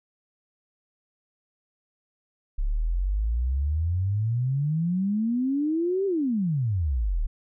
sine exponential two-way sweep, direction up then down, 33.58 to 400.9 to 33.58 Hz, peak -22 dBFS, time 2.58-7.27 s, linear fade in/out 10 ms, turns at 6.06 s, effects none

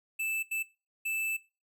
square tone bursts at uneven times, 2637 Hz, E7, in tune, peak -31 dBFS, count 3, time 0.19-0.43 / 0.51-0.63 / 1.05-1.37 s, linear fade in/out 10 ms, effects noise-tail reverb RT60 0.3 s tail -19 dB re dry

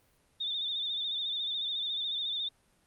sine tone with vibrato, 3601 Hz, A7, 39 cents sharp, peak -31 dBFS, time 0.4-2.49 s, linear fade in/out 10 ms, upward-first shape sine, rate 14 Hz, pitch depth 62 cents each way, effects pink hiss -68 dBFS RMS until 2.86 s + Opus 32 kbps

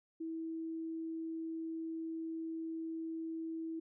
sine tone, 325.1 Hz, E4, 24 cents flat, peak -38 dBFS, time 0.2-3.8 s, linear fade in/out 10 ms, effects none

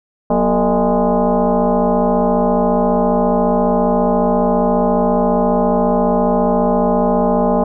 sine tone with frequency modulation, 184.7 Hz, F#3, 3 cents flat, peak -11 dBFS, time 0.3-7.64 s, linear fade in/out 5 ms, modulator 212 Hz, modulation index 3.4, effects none

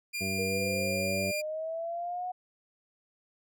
sawtooth tone, 2400 Hz, D7, 37 cents sharp, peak -29 dBFS, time 0.13-1.42 s, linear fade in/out 20 ms
harmonic tone, 96.2 Hz, G2, 32 cents flat, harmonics 1 / 2 / 3 / 4 / 5 / 7, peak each -38 / -35 / -45 / -40 / -44 / -41 dBFS, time 0.2-1.32 s, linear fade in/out 20 ms
sine linear sweep, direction up, 466.2 to 735 Hz, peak -32 dBFS, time 0.38-2.32 s, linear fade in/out 10 ms
effects none

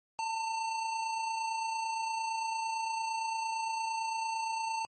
square tone with amplitude modulation, 897 Hz, A5, 33 cents sharp, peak -31 dBFS, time 0.19-4.85 s, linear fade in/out 0 ms, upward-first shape sine, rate 28.8 Hz, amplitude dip 35%, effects MP3 32 kbps

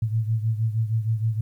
sine beating tone pair, 110 / 116.4 Hz, A2 / A#2, 0 / -2 cents, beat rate 6.4 Hz, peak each -22 / -27 dBFS, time 0.02-1.41 s, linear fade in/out 5 ms, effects 10-bit

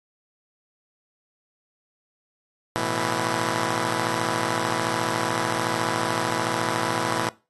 5% pulse chord, A suspended second, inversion none, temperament just, 110 / 123.75 / 165 Hz, A2 / B2 / E3, 0 / +4 / +2 cents, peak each -18 dBFS, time 2.76-7.29 s, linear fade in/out 0 ms, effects noise-tail reverb RT60 0.3 s tail -21 dB re dry + AAC 32 kbps

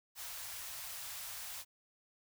white band-stop noise, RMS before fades -45 dBFS, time 0.15-1.65 s, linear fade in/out 50 ms, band 120 to 630 Hz, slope 24 dB/octave, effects none

